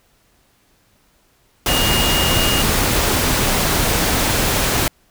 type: tone in noise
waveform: sine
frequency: 2848 Hz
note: F7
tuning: 33 cents sharp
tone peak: -20 dBFS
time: 1.68-2.62 s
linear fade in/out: 2 ms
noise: pink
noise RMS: -17 dBFS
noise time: 1.66-4.88 s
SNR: -6 dB
effects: pink hiss -58 dBFS RMS until 5.1 s